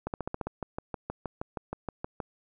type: two click trains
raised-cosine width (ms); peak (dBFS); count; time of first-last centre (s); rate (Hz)
1; -18 / -19; 6 / 12; 0.07-0.412 / 0.47-2.202; 14.6 / 6.35
effects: none